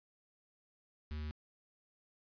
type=tone with notch filter; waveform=square; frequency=76 Hz; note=D#2; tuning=40 cents flat; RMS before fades=-41 dBFS; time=1.11-1.31 s; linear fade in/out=0 ms; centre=630 Hz; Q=0.56; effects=resampled to 11025 Hz